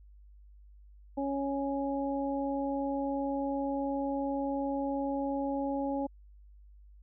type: harmonic tone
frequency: 277.2 Hz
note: C#4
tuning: in tune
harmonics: 1 / 2 / 3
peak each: -32 / -35 / -37 dBFS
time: 1.17-6.07 s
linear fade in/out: 10 ms
effects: added 50 Hz sine -52 dBFS peak until 7.02 s